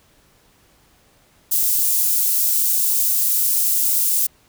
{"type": "high-pass noise", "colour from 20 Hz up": "white", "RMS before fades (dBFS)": -18, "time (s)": [1.51, 4.27], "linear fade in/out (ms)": 10, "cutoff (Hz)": 8800, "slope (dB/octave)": 12, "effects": ["pink hiss -56 dBFS RMS until 4.48 s"]}